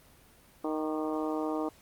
harmonic tone with a mistuned harmonic, 155.56 Hz, D#3, in tune, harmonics 2 / 3 / 4 / 5 / 6 / 7 / 8, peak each -32 / -36 / -38 / -40 / -42 / -43 / -44 dBFS, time 0.64-1.69 s, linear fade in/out 5 ms, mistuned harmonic 8, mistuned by -50 cents, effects pink hiss -59 dBFS RMS until 1.81 s + Opus 32 kbps

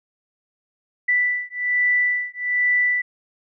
sine beating tone pair, 1975.5 / 1976.7 Hz, B6 / B6, 0 / +1 cents, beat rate 1.2 Hz, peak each -21 dBFS, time 1.08-3.02 s, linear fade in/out 10 ms, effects none

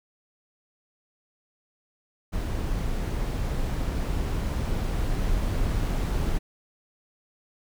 brown noise with level ramp, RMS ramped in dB -28 to -25 dBFS, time 2.32-6.39 s, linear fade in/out 20 ms, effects none

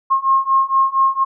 sine beating tone pair, 1072 / 1076.3 Hz, C6 / C6, +42 / +49 cents, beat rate 4.3 Hz, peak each -16 / -15 dBFS, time 0.1-1.25 s, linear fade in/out 20 ms, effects none

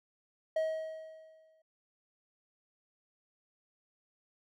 triangle tone with exponential decay, 636 Hz, D#5, 38 cents sharp, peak -25 dBFS, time 0.56-1.62 s, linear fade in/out 5 ms, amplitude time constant 230 ms, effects none

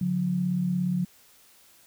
sine tone pair together, 143.69 / 180.9 Hz, D3 / F#3, -37 / -39 cents, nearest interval major third, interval 398 cents, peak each -31 / -24 dBFS, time 0.01-1.05 s, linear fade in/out 5 ms, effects white hiss -57 dBFS RMS until 1.86 s

